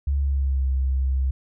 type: tone with pitch glide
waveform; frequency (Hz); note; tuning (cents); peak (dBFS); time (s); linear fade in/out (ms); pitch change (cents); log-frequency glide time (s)
sine; 70 to 66.07; C#2 to C2; +18 to +17; -19; 0.07-1.31; 5; -101; 0.19-0.67
effects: none